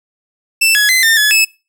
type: tone with pitch steps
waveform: sawtooth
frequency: 2662 / 1683 / 2045 / 1808 / 1705 / 2602 Hz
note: E7 / G#6 / C7 / A6 / G#6 / E7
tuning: +16 / +23 / -40 / +47 / +45 / -23 cents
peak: -5 dBFS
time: 0.61-1.45 s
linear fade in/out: 10 ms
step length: 140 ms
effects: noise-tail reverb RT60 0.3 s tail -22 dB re dry